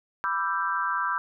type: chord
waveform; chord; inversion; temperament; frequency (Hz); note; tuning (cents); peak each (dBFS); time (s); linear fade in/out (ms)
sine; E minor seventh; second; equal with one note detuned; 987.8 / 1174.7 / 1343.1 / 1568; B5 / D6 / E6 / G6; 0 / 0 / +32 / 0; -30; 0.24-1.18; 0
effects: none